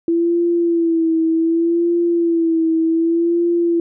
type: tone with vibrato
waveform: sine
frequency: 333.7 Hz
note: E4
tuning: 21 cents sharp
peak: -13 dBFS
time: 0.08-3.8 s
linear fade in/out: 2 ms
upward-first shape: sine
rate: 0.66 Hz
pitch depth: 50 cents each way
effects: none